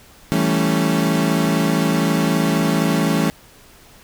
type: chord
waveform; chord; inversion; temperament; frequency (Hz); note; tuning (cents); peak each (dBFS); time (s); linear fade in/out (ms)
35% pulse; A dominant seventh; second; equal; 164.81 / 196 / 220 / 277.2; E3 / G3 / A3 / C#4; 0 / 0 / 0 / 0; -18 / -21 / -20 / -20; 0.32-3.3; 0
effects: pink hiss -47 dBFS RMS until 4.03 s